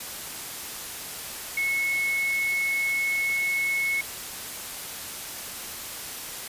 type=tone in noise; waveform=sine; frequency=2192 Hz; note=C#7; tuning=20 cents flat; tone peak=-23 dBFS; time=1.57-4.01 s; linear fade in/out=5 ms; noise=white; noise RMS=-36 dBFS; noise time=0-6.48 s; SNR=+10 dB; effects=resampled to 32000 Hz